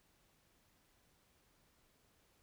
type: silence
effects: pink hiss -73 dBFS RMS until 2.42 s